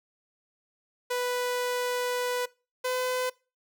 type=tone pair in turn; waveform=sawtooth; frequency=493.9 / 506.3 Hz; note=B4 / B4; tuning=0 / +43 cents; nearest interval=unison; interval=43 cents; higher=second; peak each=-23 / -23 dBFS; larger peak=neither; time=1.1-2.46 / 2.84-3.3 s; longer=first; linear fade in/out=10 ms; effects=noise-tail reverb RT60 0.3 s tail -22 dB re dry